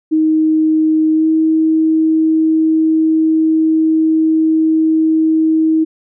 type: tone with pitch glide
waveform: sine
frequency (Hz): 314 to 318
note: D#4 to D#4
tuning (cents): +16 to +38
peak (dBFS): -9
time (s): 0.11-5.85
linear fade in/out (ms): 20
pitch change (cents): +22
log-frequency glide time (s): 1.13-1.27
effects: none

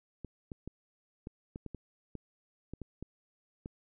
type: clicks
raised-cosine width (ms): 3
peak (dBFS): -28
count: 12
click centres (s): 0.247 / 0.518 / 0.676 / 1.271 / 1.559 / 1.663 / 1.747 / 2.153 / 2.736 / 2.817 / 3.026 / 3.659
effects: none

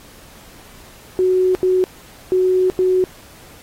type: tone bursts at uneven times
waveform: sine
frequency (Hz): 370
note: F#4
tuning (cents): 0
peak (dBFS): -12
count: 4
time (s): 1.19-1.55 / 1.63-1.84 / 2.32-2.7 / 2.79-3.04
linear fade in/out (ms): 0
effects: pink hiss -44 dBFS RMS until 3.62 s + AAC 48 kbps

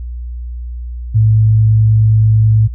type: tone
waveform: sine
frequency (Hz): 109.3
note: A2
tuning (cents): -11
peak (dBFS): -6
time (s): 1.14-2.68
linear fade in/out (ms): 20
effects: added 60 Hz sine -21 dBFS peak until 2.74 s

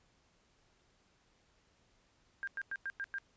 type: tone bursts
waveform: sine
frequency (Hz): 1598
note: G6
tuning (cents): +33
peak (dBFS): -36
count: 6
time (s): 2.43-3.184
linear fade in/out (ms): 0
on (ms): 44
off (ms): 98
effects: pink hiss -71 dBFS RMS until 3.36 s + resampled to 16000 Hz

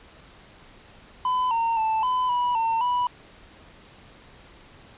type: tone with pitch steps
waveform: triangle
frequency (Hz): 1007 / 917 / 882 / 1008 / 978 / 906 / 983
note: B5 / A#5 / A5 / B5 / B5 / A#5 / B5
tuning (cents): +33 / -29 / +4 / +35 / -17 / -50 / -8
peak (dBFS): -19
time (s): 1.25-3.07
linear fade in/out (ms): 2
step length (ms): 260
effects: pink hiss -50 dBFS RMS until 4.97 s + resampled to 8000 Hz

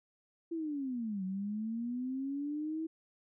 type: linear two-way sweep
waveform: sine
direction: down then up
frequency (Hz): 338.8 to 185 to 325.1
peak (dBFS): -34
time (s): 0.51-2.87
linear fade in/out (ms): 10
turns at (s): 1.24
effects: none

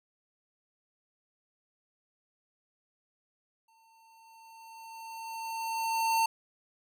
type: tone with exponential growth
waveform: square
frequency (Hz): 903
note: A5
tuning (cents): +45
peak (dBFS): -24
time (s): 3.68-6.26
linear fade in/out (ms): 5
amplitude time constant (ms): 560
effects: none

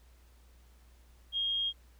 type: tone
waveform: sine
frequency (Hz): 3245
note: G#7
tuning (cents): -41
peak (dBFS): -29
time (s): 1.32-1.73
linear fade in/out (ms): 50
effects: added 60 Hz sine -57 dBFS peak until 1.99 s + pink hiss -67 dBFS RMS until 1.99 s

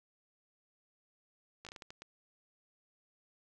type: slowing click train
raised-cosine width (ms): 0.2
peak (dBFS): -30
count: 8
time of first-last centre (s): 1.65-2.02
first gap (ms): 16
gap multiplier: 1.39
effects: none

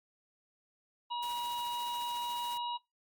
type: harmonic tone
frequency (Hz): 959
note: A#5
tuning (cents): +49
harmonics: 1 / 3 / 4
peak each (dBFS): -34 / -43 / -45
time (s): 1.1-2.78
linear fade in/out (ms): 20
type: noise with tremolo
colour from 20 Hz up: white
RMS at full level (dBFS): -47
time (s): 1.22-2.58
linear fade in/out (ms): 10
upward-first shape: sine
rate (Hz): 14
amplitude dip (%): 35
effects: noise-tail reverb RT60 0.2 s tail -21 dB re dry + Opus 48 kbps

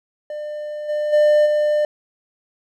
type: tone with level steps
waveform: triangle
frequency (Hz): 599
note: D5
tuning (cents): +34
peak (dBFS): -24 / -17 / -9 / -13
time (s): 0.3-1.85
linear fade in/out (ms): 2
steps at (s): 0.88 / 1.12 / 1.45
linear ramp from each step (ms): 20
effects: none

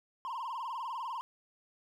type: tone with vibrato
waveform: triangle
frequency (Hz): 987.8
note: B5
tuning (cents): 0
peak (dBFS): -34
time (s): 0.25-1.21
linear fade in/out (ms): 0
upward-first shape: sine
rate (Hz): 20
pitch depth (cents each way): 160
effects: none

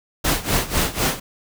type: noise with tremolo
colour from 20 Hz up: pink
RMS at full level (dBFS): -18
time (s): 0.24-1.2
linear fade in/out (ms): 10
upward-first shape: sine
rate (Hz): 4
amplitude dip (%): 85
effects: none

